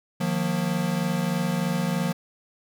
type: chord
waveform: square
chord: Eb suspended second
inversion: none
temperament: equal with one note detuned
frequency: 155.56 / 178.7 / 233.1 Hz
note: Eb3 / F3 / Bb3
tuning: 0 / +40 / 0 cents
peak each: -30 / -26 / -31 dBFS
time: 0.2-2.13 s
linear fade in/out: 10 ms
effects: none